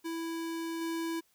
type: tone with level steps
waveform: square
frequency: 330 Hz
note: E4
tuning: 2 cents sharp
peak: -35 / -33 dBFS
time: 0.04-1.21 s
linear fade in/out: 20 ms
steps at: 0.81 s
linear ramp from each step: 5 ms
effects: white hiss -70 dBFS RMS until 1.34 s